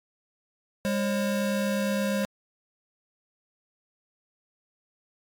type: tone pair together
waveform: square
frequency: 202.2 / 538 Hz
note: G#3 / C5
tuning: -46 / +48 cents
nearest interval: octave + perfect fourth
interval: 1694 cents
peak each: -27 / -30 dBFS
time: 0.85-2.25 s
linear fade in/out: 0 ms
effects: AAC 64 kbps